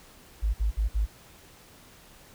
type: tone bursts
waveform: sine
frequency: 53 Hz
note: G#1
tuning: 36 cents sharp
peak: -22 dBFS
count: 4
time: 0.42-1.062 s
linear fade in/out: 20 ms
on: 120 ms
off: 54 ms
effects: pink hiss -53 dBFS RMS until 2.34 s